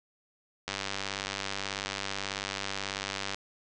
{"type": "click train", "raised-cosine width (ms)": 0.2, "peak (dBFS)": -15, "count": 263, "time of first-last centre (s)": [0.68, 3.345], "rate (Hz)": 98.3, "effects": ["resampled to 22050 Hz"]}